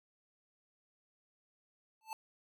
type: tone with exponential growth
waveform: square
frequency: 880 Hz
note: A5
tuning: in tune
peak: -36 dBFS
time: 2.01-2.13 s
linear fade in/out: 1 ms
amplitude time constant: 24 ms
effects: none